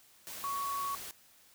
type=tone in noise; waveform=sine; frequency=1117 Hz; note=C#6; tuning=13 cents sharp; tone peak=-33 dBFS; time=0.44-0.95 s; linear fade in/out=0 ms; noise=white; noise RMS=-44 dBFS; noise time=0.27-1.11 s; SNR=+8 dB; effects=white hiss -62 dBFS RMS until 1.54 s